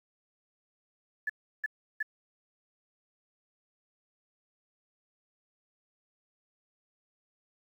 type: tone bursts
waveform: sine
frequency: 1729 Hz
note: A6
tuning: 31 cents flat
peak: -28 dBFS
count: 3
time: 1.27-2.028 s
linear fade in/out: 5 ms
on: 26 ms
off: 340 ms
effects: 10-bit